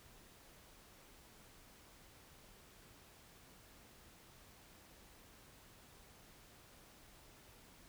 silence, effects pink hiss -62 dBFS RMS until 7.88 s

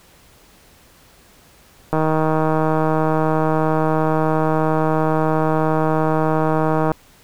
click train, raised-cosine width 1 ms, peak -5 dBFS, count 784, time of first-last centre 1.93-6.917 s, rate 157 Hz, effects pink hiss -50 dBFS RMS until 7.23 s

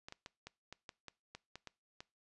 clicks, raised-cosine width 0.2 ms, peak -30 dBFS, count 11, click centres 0.085 / 0.124 / 0.261 / 0.47 / 0.726 / 0.892 / 1.083 / 1.35 / 1.556 / 1.673 / 2.005 s, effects noise-tail reverb RT60 0.3 s tail -23 dB re dry + resampled to 24000 Hz

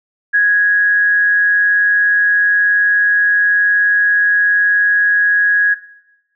sine tone with amplitude modulation, 1661.2 Hz, G#6, in tune, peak -7 dBFS, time 0.33-5.75 s, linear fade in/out 20 ms, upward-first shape sine, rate 181 Hz, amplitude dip 30%, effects noise-tail reverb RT60 0.9 s tail -17 dB re dry

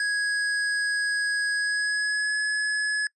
square tone with pitch glide, 1661.2 to 1698.1 Hz, G#6 to G#6, 0 to +38 cents, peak -24 dBFS, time 0-3.07 s, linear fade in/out 2 ms, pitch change +38 cents, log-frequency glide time 1.53-2.37 s, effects noise-tail reverb RT60 0.1 s tail -26 dB re dry + resampled to 24000 Hz

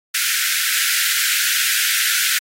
pink high-pass noise, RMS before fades -19 dBFS, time 0.14-2.39 s, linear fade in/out 10 ms, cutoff 1400 Hz, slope 96 dB/octave, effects AAC 48 kbps

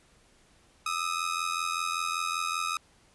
sawtooth ring-modulated tone, 1261 Hz, D#6, 23 cents sharp, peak -22 dBFS, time 0.86-2.77 s, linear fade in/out 2 ms, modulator 42.6 Hz, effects pink hiss -62 dBFS RMS until 3.14 s + resampled to 24000 Hz

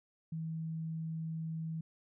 sine tone, 161.3 Hz, E3, 37 cents flat, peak -36 dBFS, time 0.32-1.81 s, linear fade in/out 5 ms, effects none

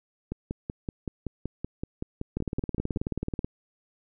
two click trains, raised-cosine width 3 ms, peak -18 / -16 dBFS, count 15 / 21, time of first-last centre 0.32-2.972 / 2.37-3.445 s, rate 5.28 / 18.6 Hz, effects none

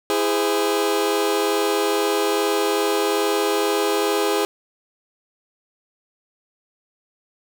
sawtooth chord, E augmented, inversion none, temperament just, 329.6 / 412 / 515 Hz, E4 / G#4 / B#4, 0 / -14 / -28 cents, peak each -21 / -16 / -22 dBFS, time 0.1-4.45 s, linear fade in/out 0 ms, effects none

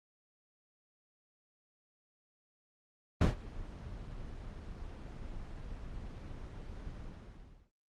brown noise with ADSR envelope, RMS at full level -21 dBFS, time 3.21-7.71 s, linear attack 4 ms, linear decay 130 ms, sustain -23 dB, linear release 750 ms, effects low-pass 6000 Hz 12 dB/octave + Opus 24 kbps

